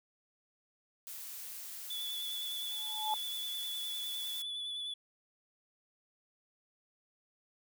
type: noise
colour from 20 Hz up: blue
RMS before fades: -45 dBFS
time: 1.07-4.42 s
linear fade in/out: 0 ms
type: tone with vibrato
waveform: triangle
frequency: 3449 Hz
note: A7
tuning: 35 cents flat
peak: -36 dBFS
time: 1.9-4.94 s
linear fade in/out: 5 ms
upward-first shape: sine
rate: 9.8 Hz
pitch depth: 22 cents each way
type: tone with exponential growth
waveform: sine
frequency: 860 Hz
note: A5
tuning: 40 cents flat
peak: -28 dBFS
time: 2.71-3.14 s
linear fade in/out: 1 ms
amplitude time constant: 93 ms
effects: none